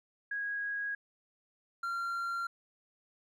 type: tone pair in turn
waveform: sine / triangle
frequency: 1649 / 1378.7 Hz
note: G#6 / F6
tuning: -13 / -23 cents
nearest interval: minor third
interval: 310 cents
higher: first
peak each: -33 / -31 dBFS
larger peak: second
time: 0.31-0.95 / 1.83-2.47 s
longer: neither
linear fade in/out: 5 ms
effects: none